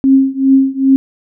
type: tone with tremolo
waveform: sine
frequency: 268.4 Hz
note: C4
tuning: 44 cents sharp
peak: -3 dBFS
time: 0.04-0.96 s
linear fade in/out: 0 ms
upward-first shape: triangle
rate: 2.5 Hz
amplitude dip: 95%
effects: none